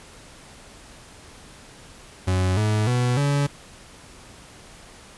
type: tone with pitch steps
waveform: 40% pulse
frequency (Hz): 92.5 / 106.87 / 123.47 / 142.65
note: F#2 / A2 / B2 / C#3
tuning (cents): 0 / -50 / 0 / +50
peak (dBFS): -18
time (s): 2.27-3.47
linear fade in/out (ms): 10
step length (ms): 300
effects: pink hiss -46 dBFS RMS until 5.17 s + resampled to 24000 Hz